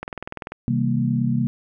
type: click train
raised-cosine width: 0.5 ms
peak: -15 dBFS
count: 11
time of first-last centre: 0.03-0.52 s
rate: 20.4 Hz
type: chord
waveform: sine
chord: C dominant seventh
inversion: none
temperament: equal with one note detuned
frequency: 130.81 / 160.68 / 196 / 233.1 Hz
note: C3 / E3 / G3 / Bb3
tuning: 0 / -44 / 0 / 0 cents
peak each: -22 / -28 / -26 / -22 dBFS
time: 0.68-1.47 s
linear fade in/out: 0 ms
effects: none